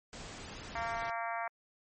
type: noise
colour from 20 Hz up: pink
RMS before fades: -46 dBFS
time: 0.13-1.1 s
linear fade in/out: 0 ms
type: harmonic tone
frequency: 230 Hz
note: A#3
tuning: 23 cents flat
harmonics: 3 / 4 / 5 / 6 / 7 / 8 / 9 / 10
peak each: -38 / -40 / -42 / -44 / -45 / -46 / -47 / -48 dBFS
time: 0.75-1.48 s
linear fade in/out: 5 ms
effects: MP3 32 kbps